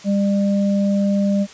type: tone pair together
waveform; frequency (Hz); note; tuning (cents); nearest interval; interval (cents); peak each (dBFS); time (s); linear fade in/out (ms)
sine; 200 / 599.7; G3 / D5; +35 / +36; octave + perfect fifth; 1901; -15 / -24; 0.04-1.47; 50
effects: white hiss -41 dBFS RMS until 1.53 s + resampled to 16000 Hz